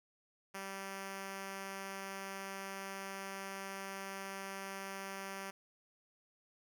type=tone; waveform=5% pulse; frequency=194.6 Hz; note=G3; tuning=12 cents flat; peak=-31 dBFS; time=0.54-5.51 s; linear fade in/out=10 ms; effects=none